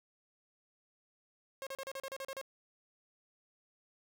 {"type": "tone bursts", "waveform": "sawtooth", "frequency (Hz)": 539, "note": "C#5", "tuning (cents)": -49, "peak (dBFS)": -36, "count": 10, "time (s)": [1.62, 2.414], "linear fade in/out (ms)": 0, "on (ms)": 47, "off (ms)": 36, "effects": []}